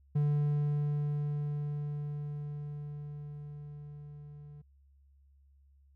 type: tone with level ramp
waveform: triangle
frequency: 146.83 Hz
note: D3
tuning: in tune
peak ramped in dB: -23 to -45 dBFS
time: 0.15-4.62 s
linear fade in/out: 10 ms
effects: added 69 Hz sine -60 dBFS peak until 5.95 s